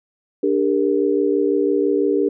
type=chord; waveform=sine; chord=G minor; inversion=second; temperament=equal with one note detuned; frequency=293.7 / 400.2 / 466.2 Hz; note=D4 / G4 / Bb4; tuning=0 / +36 / 0 cents; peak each=-20 / -18 / -21 dBFS; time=0.43-2.29 s; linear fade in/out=5 ms; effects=none

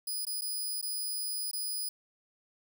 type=tone with dropouts; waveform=5% pulse; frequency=4970 Hz; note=D#8; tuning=3 cents flat; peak=-26 dBFS; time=0.07-1.89 s; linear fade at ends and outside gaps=5 ms; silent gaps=0.252-0.267 / 0.411-0.418 / 0.814-0.826 / 1.513-1.531 s; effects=none

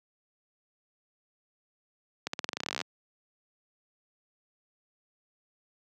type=accelerating click train; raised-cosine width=0.2 ms; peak=-14 dBFS; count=19; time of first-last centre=2.27-2.814 s; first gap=64 ms; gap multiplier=0.9; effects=high-pass 150 Hz 12 dB/octave

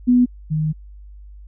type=tone pair in turn; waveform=sine; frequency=246.9 / 155.23 Hz; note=B3 / D#3; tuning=0 / -4 cents; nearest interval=minor sixth; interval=804 cents; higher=first; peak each=-10 / -17 dBFS; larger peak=first; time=0.07-0.26 / 0.5-0.73 s; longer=second; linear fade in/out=20 ms; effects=added 50 Hz sine -37 dBFS peak until 1.47 s

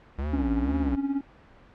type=tone with vibrato; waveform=square; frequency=64.9 Hz; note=C2; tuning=13 cents flat; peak=-28 dBFS; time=0.18-0.96 s; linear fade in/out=10 ms; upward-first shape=sine; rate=2.1 Hz; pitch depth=270 cents each way
type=tone with tremolo; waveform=triangle; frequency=277.2 Hz; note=C#4; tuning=in tune; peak=-20 dBFS; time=0.33-1.21 s; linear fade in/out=5 ms; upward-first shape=sine; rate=17 Hz; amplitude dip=70%
effects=pink hiss -53 dBFS RMS until 1.74 s + low-pass 2000 Hz 12 dB/octave

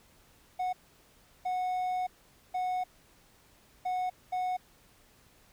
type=tone bursts at uneven times; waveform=triangle; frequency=734 Hz; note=F#5; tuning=14 cents flat; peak=-27 dBFS; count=5; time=0.59-0.73 / 1.45-2.07 / 2.54-2.84 / 3.85-4.1 / 4.32-4.57 s; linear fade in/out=10 ms; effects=pink hiss -62 dBFS RMS until 5.52 s

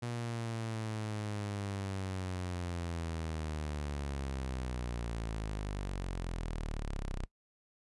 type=linear sweep; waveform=sawtooth; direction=down; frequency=120.3 to 30.87 Hz; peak=-32 dBFS; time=0.02-7.26 s; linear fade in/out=10 ms; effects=noise-tail reverb RT60 0.1 s tail -21 dB re dry + resampled to 24000 Hz

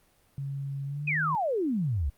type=tone with pitch glide; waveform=sine; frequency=138.59 to 155.56 Hz; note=C#3 to D#3; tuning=0 to 0 cents; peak=-31 dBFS; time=0.38-1.35 s; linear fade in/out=0 ms; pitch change=+200 cents; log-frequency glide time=0.86-1.19 s
type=exponential sweep; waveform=sine; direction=down; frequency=2600 to 62 Hz; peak=-25 dBFS; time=1.07-2.1 s; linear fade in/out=10 ms
effects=pink hiss -65 dBFS RMS until 2.17 s + Opus 32 kbps

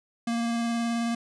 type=tone with vibrato; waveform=square; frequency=233.1 Hz; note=A#3; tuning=in tune; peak=-26 dBFS; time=0.27-1.15 s; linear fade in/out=5 ms; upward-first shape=square; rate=19 Hz; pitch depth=10 cents each way; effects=resampled to 22050 Hz

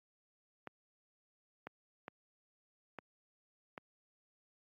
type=clicks; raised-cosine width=0.5 ms; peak=-29 dBFS; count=5; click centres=0.673 / 1.67 / 2.081 / 2.987 / 3.778 s; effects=high-pass 150 Hz 12 dB/octave + AAC 64 kbps

